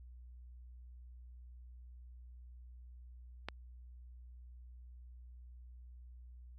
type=click; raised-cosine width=0.3 ms; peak=-23 dBFS; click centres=3.486 s; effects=added 61 Hz sine -51 dBFS peak until 6.58 s